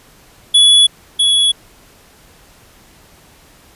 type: tone pair in turn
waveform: square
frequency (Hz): 3402 / 3377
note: G#7 / G#7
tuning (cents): +41 / +28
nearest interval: unison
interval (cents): 13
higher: first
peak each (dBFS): -6 / -10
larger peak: first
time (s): 0.54-0.87 / 1.19-1.52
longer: neither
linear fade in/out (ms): 10
effects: pink hiss -46 dBFS RMS until 3.75 s + resampled to 32000 Hz